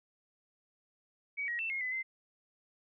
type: tone with pitch steps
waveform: sine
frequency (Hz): 2264 / 1898 / 2672 / 2148 / 2012 / 2072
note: C#7 / A#6 / E7 / C7 / B6 / C7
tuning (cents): +36 / +31 / +23 / +45 / +32 / -17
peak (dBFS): -33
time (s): 1.37-2.03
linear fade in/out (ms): 20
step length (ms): 110
effects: none